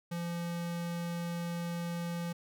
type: tone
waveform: square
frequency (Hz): 171.3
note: F3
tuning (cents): -33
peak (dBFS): -35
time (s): 0.11-2.33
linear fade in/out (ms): 10
effects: none